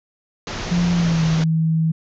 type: low-pass noise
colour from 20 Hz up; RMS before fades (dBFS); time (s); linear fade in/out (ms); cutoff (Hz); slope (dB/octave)
pink; -28; 0.47-1.44; 2; 6700; 96
type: tone with pitch glide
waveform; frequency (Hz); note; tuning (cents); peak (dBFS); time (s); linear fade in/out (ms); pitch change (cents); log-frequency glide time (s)
sine; 174.61 to 161.05; F3 to E3; 0 to -40; -15; 0.71-1.92; 10; -140; 0.92-1.24
effects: none